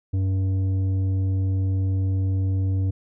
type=tone with tanh clipping; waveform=sine; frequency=95.3 Hz; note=G2; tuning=48 cents flat; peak=-21 dBFS; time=0.13-2.91 s; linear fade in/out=10 ms; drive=8 dB; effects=none